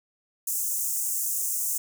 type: high-pass noise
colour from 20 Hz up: pink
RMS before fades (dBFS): -28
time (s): 0.47-1.78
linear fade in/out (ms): 5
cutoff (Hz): 6500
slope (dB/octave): 48
effects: none